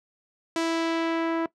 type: tone with low-pass filter sweep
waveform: sawtooth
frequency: 329.6 Hz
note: E4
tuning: in tune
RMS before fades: -26 dBFS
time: 0.56-1.46 s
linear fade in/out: 2 ms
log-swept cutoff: 7600 to 1500 Hz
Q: 0.87
effects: noise-tail reverb RT60 0.1 s tail -19 dB re dry